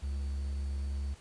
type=tone with quantisation; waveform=triangle; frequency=69.3 Hz; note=C#2; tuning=in tune; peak=-30 dBFS; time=0.02-1.15 s; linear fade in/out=20 ms; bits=10; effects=pink hiss -57 dBFS RMS until 1.2 s + resampled to 22050 Hz